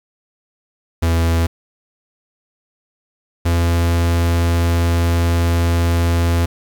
45% pulse tone pair in turn, 83.2 / 84.95 Hz, E2 / F2, +17 / -47 cents, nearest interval unison, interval 36 cents, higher second, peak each -13 dBFS, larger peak neither, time 1.02-1.47 / 3.45-6.46 s, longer second, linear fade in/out 10 ms, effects 7-bit

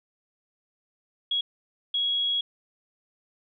sine tone bursts at uneven times, 3322 Hz, G#7, in tune, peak -23 dBFS, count 2, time 1.31-1.41 / 1.94-2.41 s, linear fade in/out 5 ms, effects none

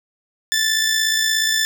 15% pulse tone with amplitude modulation, 1760 Hz, A6, in tune, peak -8 dBFS, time 0.52-1.65 s, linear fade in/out 0 ms, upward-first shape sine, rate 56.9 Hz, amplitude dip 45%, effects none

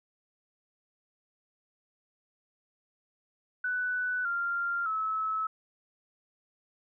sine tone with pitch steps, 1491 / 1391.2 / 1298 Hz, F#6 / F6 / E6, +13 / -7 / -27 cents, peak -28 dBFS, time 3.64-5.47 s, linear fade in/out 5 ms, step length 610 ms, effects none

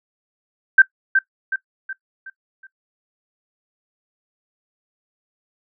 sine tone with echo, 1560 Hz, G6, 9 cents flat, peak -5 dBFS, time 0.78-0.82 s, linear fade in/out 5 ms, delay 370 ms, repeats 5, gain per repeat -7 dB, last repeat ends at 2.67 s, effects noise-tail reverb RT60 0.1 s tail -17 dB re dry

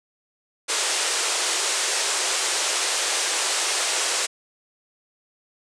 white band-pass noise, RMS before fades -24 dBFS, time 0.68-4.27 s, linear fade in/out 20 ms, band 350 to 9100 Hz, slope 48 dB/octave, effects none

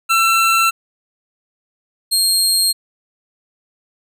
25% pulse tone pair in turn, 1344 / 4229 Hz, E6 / C8, +33 / +18 cents, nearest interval octave + minor sixth, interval 1985 cents, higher second, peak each -8 dBFS, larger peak neither, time 0.09-0.71 / 2.11-2.73 s, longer neither, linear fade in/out 20 ms, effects none

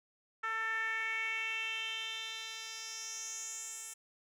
10% pulse tone with band-pass filter sweep, 446 Hz, A4, 23 cents sharp, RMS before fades -39 dBFS, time 0.43-3.94 s, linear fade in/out 10 ms, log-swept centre 1500 to 8700 Hz, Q 4.1, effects none

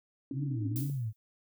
pink band-pass noise, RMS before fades -40 dBFS, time 0.31-0.9 s, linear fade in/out 2 ms, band 260 to 310 Hz, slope 96 dB/octave
sine tone with vibrato, 123.9 Hz, B2, 6 cents sharp, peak -31 dBFS, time 0.32-1.13 s, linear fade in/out 50 ms, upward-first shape sine, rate 2.2 Hz, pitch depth 240 cents each way
violet noise with exponential decay, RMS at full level -38 dBFS, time 0.76-1.16 s, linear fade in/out 0 ms, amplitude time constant 85 ms
effects none

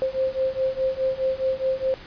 sine beating tone pair, 523.3 / 528.1 Hz, C5 / C5, 0 / +16 cents, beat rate 4.8 Hz, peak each -25 / -24 dBFS, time 0.02-1.94 s, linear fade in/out 0 ms, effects pink hiss -43 dBFS RMS until 2.06 s + resampled to 11025 Hz

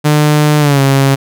sawtooth tone with pitch glide, 150 to 136.76 Hz, D3 to C#3, +37 to -23 cents, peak -3 dBFS, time 0.04-1.16 s, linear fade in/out 20 ms, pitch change -160 cents, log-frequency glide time 0.59-0.81 s, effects none

